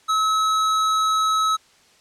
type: tone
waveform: square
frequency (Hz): 1290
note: E6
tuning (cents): -38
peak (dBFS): -18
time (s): 0.08-1.57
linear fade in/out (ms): 20
effects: white hiss -55 dBFS RMS until 2 s + low-pass 7000 Hz 12 dB/octave